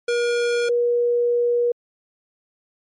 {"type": "tone pair in turn", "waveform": ["square", "sine"], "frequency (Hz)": [477.4, 479.7], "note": ["A#4", "A#4"], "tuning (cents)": [41, 50], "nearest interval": "unison", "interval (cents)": 9, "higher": "second", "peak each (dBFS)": [-19, -16], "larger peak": "second", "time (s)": [[0.08, 0.69], [0.69, 1.72]], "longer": "second", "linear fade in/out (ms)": 5, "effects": ["low-pass 7000 Hz 12 dB/octave", "MP3 48 kbps"]}